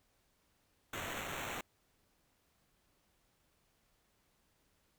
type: noise with sample-and-hold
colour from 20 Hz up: white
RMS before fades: -42 dBFS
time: 0.93-1.61 s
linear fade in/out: 5 ms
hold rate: 4900 Hz
effects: pink hiss -75 dBFS RMS until 4.98 s